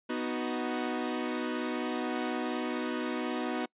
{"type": "chord", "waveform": "sawtooth", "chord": "B major", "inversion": "none", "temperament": "equal", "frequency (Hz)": [246.9, 311.1, 370], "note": ["B3", "D#4", "F#4"], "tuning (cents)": [0, 0, 0], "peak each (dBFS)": [-30, -32, -33], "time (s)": [0.09, 3.66], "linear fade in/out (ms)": 10, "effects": ["noise-tail reverb RT60 0.1 s tail -26 dB re dry", "resampled to 8000 Hz"]}